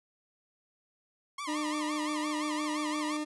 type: tone with vibrato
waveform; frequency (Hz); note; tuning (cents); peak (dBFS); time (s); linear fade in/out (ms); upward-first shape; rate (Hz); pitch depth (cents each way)
sawtooth; 1058; C6; +19; -32; 1.38-3.17; 5; sine; 5.8; 180
type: tone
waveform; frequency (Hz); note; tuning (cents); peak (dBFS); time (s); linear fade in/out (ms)
40% pulse; 302.3; D#4; -50; -31; 1.47-3.25; 20
effects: resampled to 24000 Hz